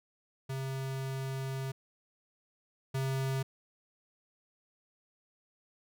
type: tone pair in turn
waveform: square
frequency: 133.7 / 133.7 Hz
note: C3 / C3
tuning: +38 / +38 cents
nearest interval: unison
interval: 0 cents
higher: neither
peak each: -35 / -31 dBFS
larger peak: second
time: 0.49-1.72 / 2.94-3.43 s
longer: first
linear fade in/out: 10 ms
effects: none